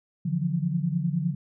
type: tone cluster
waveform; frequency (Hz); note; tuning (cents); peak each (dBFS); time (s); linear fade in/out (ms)
sine; 145.2 / 168.9 / 178.7; D3 / E3 / F3; -19 / +42 / +40; -28; 0.25-1.35; 10
effects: none